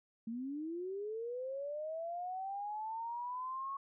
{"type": "linear sweep", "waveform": "sine", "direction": "up", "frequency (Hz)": [220, 1106], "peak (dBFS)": -38, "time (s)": [0.27, 3.77], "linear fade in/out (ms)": 5, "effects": []}